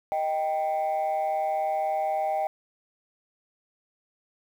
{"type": "tone pair together", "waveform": "sine", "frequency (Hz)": [624.2, 784], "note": ["D#5", "G5"], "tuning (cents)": [5, 0], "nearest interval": "major third", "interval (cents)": 395, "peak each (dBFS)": [-26, -24], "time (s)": [0.12, 2.47], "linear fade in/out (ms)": 0, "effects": ["tanh soft clip ceiling -21 dBFS", "9-bit"]}